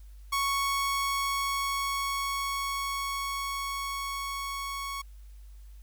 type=tone with level ramp; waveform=sawtooth; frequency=1108.7 Hz; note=C#6; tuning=in tune; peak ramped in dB=-22 to -30 dBFS; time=0.32-5.02 s; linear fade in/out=10 ms; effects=added 50 Hz sine -45 dBFS peak until 5.82 s + white hiss -66 dBFS RMS until 5.82 s